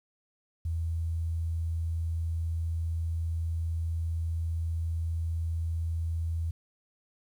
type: tone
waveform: sine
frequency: 82.41 Hz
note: E2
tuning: in tune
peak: -28 dBFS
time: 0.65-6.51 s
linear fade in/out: 5 ms
effects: 10-bit